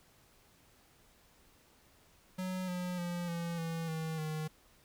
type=tone with pitch steps; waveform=square; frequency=185 / 179.73 / 174.62 / 169.65 / 164.82 / 160.12 / 155.57 Hz; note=F#3 / F3 / F3 / F3 / E3 / D#3 / D#3; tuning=0 / +50 / 0 / -50 / 0 / +50 / 0 cents; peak=-36 dBFS; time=2.38-4.48 s; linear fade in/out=10 ms; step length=300 ms; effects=pink hiss -65 dBFS RMS until 4.84 s